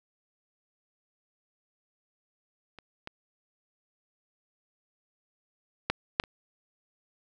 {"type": "clicks", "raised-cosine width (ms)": 0.3, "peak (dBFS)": [-30, -22, -9, -6, -25], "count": 5, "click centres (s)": [2.787, 3.074, 5.9, 6.199, 6.238], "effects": []}